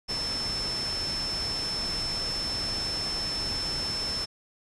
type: tone in noise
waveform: sine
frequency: 5300 Hz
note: E8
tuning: 9 cents sharp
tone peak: -29 dBFS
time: 0.08-4.26 s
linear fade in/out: 20 ms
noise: pink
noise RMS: -36 dBFS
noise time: 0.08-4.26 s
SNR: +4 dB
effects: resampled to 24000 Hz